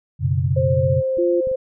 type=chord; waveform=sine; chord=F# suspended fourth; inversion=none; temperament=equal; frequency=92.5 / 123.47 / 138.59 Hz; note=F#2 / B2 / C#3; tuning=0 / 0 / 0 cents; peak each=-21 / -22 / -20 dBFS; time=0.19-1.03 s; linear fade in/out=50 ms
type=tone with pitch glide; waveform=sine; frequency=528 to 521.6 Hz; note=C5 to C5; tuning=+16 to -5 cents; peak=-18 dBFS; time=0.56-1.56 s; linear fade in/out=10 ms; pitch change=-21 cents; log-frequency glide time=0.89-1.36 s
type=clicks; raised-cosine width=5 ms; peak=-29 / -23 / -28 dBFS; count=3; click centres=1.173 / 1.472 / 1.515 s
type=tone; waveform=sine; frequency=349.2 Hz; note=F4; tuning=in tune; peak=-17 dBFS; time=1.18-1.41 s; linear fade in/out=10 ms
effects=none